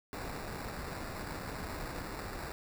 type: noise with sample-and-hold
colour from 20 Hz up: pink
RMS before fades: -41 dBFS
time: 0.13-2.52 s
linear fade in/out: 0 ms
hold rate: 3150 Hz
effects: none

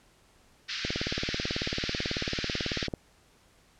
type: band-pass noise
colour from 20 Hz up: white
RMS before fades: -35 dBFS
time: 0.68-2.88 s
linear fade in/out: 20 ms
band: 1400 to 5200 Hz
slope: 48 dB/octave
type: click train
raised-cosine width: 2 ms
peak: -18 dBFS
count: 39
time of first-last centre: 0.85-2.938 s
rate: 18.2 Hz
effects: pink hiss -62 dBFS RMS until 3.79 s + low-pass 10000 Hz 12 dB/octave

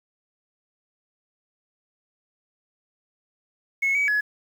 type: tone with pitch steps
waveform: sine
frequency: 2187 / 2273 / 1692 Hz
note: C#7 / C#7 / G#6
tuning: -24 / +43 / +32 cents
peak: -18 dBFS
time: 3.82-4.21 s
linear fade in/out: 10 ms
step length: 130 ms
effects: tanh soft clip ceiling -16 dBFS + 8-bit

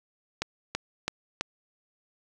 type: click train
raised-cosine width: 0.2 ms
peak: -11 dBFS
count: 4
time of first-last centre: 0.42-1.41 s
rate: 3.03 Hz
effects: none

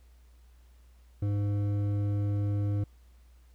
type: tone with hard clipping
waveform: sine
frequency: 102 Hz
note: G#2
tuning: 31 cents flat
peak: -28 dBFS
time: 1.22-2.84 s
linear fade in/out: 5 ms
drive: 9 dB
effects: added 60 Hz sine -54 dBFS peak until 3.54 s + pink hiss -69 dBFS RMS until 3.54 s

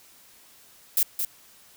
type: noise with echo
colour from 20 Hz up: violet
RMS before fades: -21 dBFS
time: 0.97-1.03 s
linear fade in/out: 2 ms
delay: 220 ms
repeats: 1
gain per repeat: -6 dB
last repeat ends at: 1.25 s
effects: white hiss -54 dBFS RMS until 1.76 s

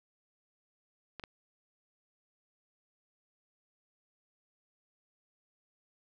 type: clicks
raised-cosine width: 0.3 ms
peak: -26 dBFS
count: 2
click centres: 1.197 / 1.238 s
effects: none

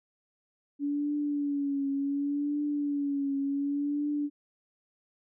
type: tone with vibrato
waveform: sine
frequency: 285 Hz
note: C#4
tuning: 48 cents sharp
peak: -27 dBFS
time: 0.79-4.3 s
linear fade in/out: 50 ms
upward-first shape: triangle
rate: 0.68 Hz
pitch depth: 57 cents each way
effects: none

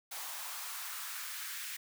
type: noise with high-pass filter sweep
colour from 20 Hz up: white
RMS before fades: -42 dBFS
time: 0.11-1.77 s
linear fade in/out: 10 ms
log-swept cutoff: 780 to 1800 Hz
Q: 2.1
effects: none

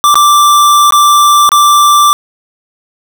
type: tone with dropouts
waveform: square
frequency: 1174.7 Hz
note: D6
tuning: in tune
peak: -4 dBFS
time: 0.04-2.13 s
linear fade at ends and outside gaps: 0 ms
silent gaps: 0.143-0.155 / 0.907-0.923 / 1.491-1.518 s
effects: none

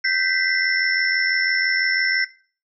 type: tone cluster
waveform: sine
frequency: 1557 / 1975 / 2061 / 5360 Hz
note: G6 / B6 / C7 / E8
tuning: -12 / 0 / -27 / +28 cents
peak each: -23 dBFS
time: 0.04-2.25 s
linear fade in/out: 10 ms
effects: noise-tail reverb RT60 0.4 s tail -18 dB re dry

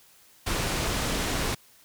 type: low-pass noise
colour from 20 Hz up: pink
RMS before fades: -28 dBFS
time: 0.46-1.55 s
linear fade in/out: 10 ms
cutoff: 9700 Hz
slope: 12 dB/octave
effects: white hiss -57 dBFS RMS until 1.84 s

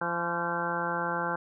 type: harmonic tone with a mistuned harmonic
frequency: 171.9 Hz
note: F3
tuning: 27 cents flat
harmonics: 1 / 2 / 3 / 4 / 5 / 6 / 7 / 8 / 9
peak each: -38 / -39 / -36 / -40 / -34 / -37 / -40 / -35 / -35 dBFS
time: 0.01-1.36 s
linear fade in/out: 5 ms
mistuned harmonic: 7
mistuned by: -81 cents
effects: none

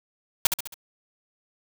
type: noise with echo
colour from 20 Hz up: white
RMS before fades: -18 dBFS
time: 0.45-0.47 s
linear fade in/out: 2 ms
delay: 68 ms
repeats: 4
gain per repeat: -6 dB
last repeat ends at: 0.742 s
effects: none

